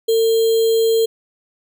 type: tone with sample-and-hold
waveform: sine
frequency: 450 Hz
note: A4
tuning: 39 cents sharp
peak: -12 dBFS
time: 0.08-1.06 s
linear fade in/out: 10 ms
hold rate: 3675 Hz
effects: none